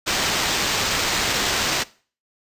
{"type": "noise with sample-and-hold", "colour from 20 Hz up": "white", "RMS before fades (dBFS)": -22, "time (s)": [0.06, 1.84], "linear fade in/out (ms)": 20, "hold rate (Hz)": 11025, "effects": ["noise-tail reverb RT60 0.4 s tail -20 dB re dry", "resampled to 32000 Hz"]}